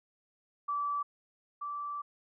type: tone pair in turn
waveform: sine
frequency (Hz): 1157 / 1163.7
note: D6 / D6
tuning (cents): -26 / -16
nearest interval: unison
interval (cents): 10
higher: second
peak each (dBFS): -30 / -35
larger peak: first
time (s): 0.68-1.03 / 1.61-2.02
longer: second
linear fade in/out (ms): 10
effects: none

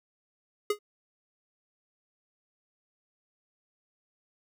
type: tone with exponential decay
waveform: square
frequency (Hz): 415.3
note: G#4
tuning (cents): 0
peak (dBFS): -22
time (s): 0.7-0.79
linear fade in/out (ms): 5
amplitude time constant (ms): 18
effects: none

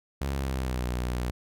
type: tone with pitch glide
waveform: sawtooth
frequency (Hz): 68.7 to 61.2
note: C#2 to B1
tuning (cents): -15 to -15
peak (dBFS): -24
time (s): 0.21-1.31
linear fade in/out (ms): 5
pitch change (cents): -200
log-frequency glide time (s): 0.34-0.87
effects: none

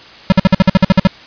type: tone bursts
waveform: square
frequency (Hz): 190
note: F#3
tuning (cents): +46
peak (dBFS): -5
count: 11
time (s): 0.3-1.071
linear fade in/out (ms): 0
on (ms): 21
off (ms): 54
effects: white hiss -37 dBFS RMS until 1.26 s + resampled to 11025 Hz

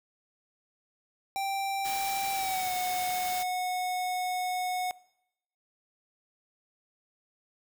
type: tone with pitch glide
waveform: square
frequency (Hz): 784 to 731.5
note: G5 to F#5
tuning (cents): 0 to -20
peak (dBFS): -30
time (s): 1.36-4.91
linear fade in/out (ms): 0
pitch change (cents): -120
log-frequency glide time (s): 2.32-2.73
type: noise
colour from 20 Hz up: white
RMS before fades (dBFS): -38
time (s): 1.84-3.44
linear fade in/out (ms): 20
effects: noise-tail reverb RT60 0.8 s tail -21 dB re dry

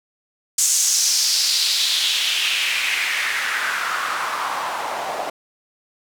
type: noise with band-pass filter sweep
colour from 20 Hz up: white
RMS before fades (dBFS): -21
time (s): 0.58-5.3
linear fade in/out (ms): 5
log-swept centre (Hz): 7300 to 690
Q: 2.9
effects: none

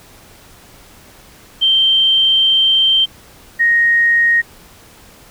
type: tone pair in turn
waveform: sine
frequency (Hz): 3136 / 1868.7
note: G7 / A#6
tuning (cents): 0 / +4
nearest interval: major sixth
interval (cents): 896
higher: first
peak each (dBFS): -9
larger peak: neither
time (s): 1.61-3.06 / 3.59-4.42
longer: first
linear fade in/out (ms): 20
effects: pink hiss -43 dBFS RMS until 5.3 s

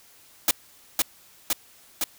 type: noise with echo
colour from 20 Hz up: white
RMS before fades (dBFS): -19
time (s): 0.48-0.51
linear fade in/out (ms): 2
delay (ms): 510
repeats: 3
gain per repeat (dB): -2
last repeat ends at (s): 2.04
effects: white hiss -54 dBFS RMS until 2.18 s

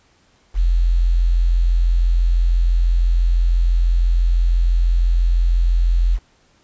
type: tone with quantisation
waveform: sine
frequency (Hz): 43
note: F1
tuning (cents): -26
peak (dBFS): -12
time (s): 0.54-6.19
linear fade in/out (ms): 50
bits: 7
effects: pink hiss -57 dBFS RMS until 6.63 s + resampled to 16000 Hz

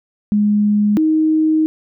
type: tone pair in turn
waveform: sine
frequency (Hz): 208 / 313.6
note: G#3 / D#4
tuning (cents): +3 / +14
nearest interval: perfect fifth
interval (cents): 711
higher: second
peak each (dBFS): -11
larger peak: neither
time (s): 0.32-0.97 / 0.97-1.66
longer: second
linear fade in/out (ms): 0
effects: none

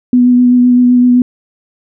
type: tone with vibrato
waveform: sine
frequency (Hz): 246.9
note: B3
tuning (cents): 0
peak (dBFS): -4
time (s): 0.13-1.22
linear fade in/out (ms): 2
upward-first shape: sine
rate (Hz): 7.8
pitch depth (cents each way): 15
effects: none

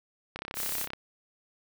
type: click train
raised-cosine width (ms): 0.3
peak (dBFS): -20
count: 20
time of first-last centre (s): 0.36-0.934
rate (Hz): 33.1
type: noise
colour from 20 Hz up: blue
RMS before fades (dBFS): -33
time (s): 0.54-0.88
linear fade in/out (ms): 50
effects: none

